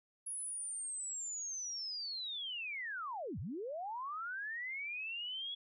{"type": "linear two-way sweep", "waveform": "sine", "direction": "down then up", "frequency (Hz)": [10548, 74.8, 3379], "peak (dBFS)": -39, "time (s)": [0.26, 5.55], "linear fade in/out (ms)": 10, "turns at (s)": 3.39, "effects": []}